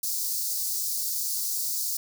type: high-pass noise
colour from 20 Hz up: white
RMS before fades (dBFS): -29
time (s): 0.03-1.97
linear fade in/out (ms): 5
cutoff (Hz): 4400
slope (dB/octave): 48
effects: none